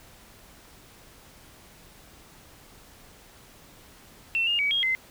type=tone with pitch steps; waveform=sine; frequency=2697 / 2831 / 2272 / 3260 / 2064 Hz; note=E7 / F7 / C#7 / G#7 / C7; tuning=+39 / +23 / +42 / -33 / -24 cents; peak=-22 dBFS; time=4.35-4.95 s; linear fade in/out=0 ms; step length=120 ms; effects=pink hiss -52 dBFS RMS until 5.1 s